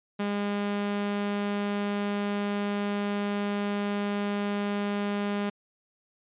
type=tone; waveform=sawtooth; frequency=203.7 Hz; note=G#3; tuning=33 cents flat; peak=-23 dBFS; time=0.19-5.5 s; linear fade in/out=10 ms; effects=resampled to 8000 Hz